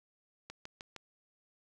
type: click train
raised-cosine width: 0.2 ms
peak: -27 dBFS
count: 4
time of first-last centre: 0.5-0.963 s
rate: 6.48 Hz
effects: none